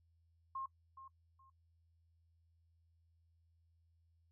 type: tone with echo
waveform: sine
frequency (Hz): 1069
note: C6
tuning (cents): +37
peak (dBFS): -40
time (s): 0.55-0.66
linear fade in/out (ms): 5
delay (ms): 420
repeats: 2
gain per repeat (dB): -12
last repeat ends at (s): 1.5
effects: noise-tail reverb RT60 0.1 s tail -21 dB re dry + added 83 Hz sine -70 dBFS peak until 4.31 s